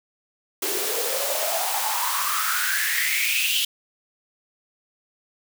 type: noise with high-pass filter sweep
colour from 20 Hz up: white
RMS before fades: -24 dBFS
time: 0.62-3.65 s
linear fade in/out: 5 ms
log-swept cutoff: 350 to 3100 Hz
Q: 7.8
effects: none